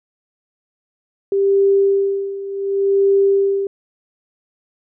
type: tone with tremolo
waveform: sine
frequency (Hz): 394.6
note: G4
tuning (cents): +11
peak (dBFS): -10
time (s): 1.32-3.67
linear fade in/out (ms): 2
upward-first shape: sine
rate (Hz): 0.68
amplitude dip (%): 80
effects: none